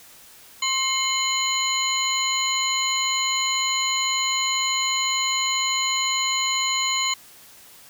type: tone cluster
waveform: sine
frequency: 1063 / 2136 / 3022 / 4093 / 6900 Hz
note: C6 / C7 / F#7 / C8 / A8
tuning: +27 / +35 / +36 / -39 / -35 cents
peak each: -27 dBFS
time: 0.62-7.14 s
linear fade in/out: 5 ms
effects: white hiss -48 dBFS RMS until 7.89 s